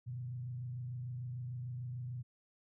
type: tone with frequency modulation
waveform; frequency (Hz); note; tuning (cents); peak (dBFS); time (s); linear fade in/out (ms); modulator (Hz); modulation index
sine; 123.47; B2; 0; -39; 0.06-2.23; 20; 26.7; 0.44
effects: none